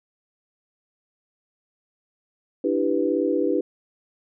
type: chord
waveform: sine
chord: E minor seventh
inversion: third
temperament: equal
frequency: 293.7 / 329.6 / 392 / 493.9 Hz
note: D4 / E4 / G4 / B4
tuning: 0 / 0 / 0 / 0 cents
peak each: -25 dBFS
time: 2.64-3.61 s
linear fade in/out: 5 ms
effects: none